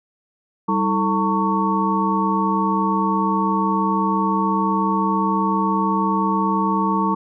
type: tone cluster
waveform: sine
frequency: 195.5 / 321.3 / 442.8 / 905 / 1114 Hz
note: G3 / E4 / A4 / A5 / C#6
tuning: -4 / -44 / +11 / +48 / +8 cents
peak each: -21 / -25 / -29 / -22 / -22 dBFS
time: 0.68-7.15 s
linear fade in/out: 10 ms
effects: none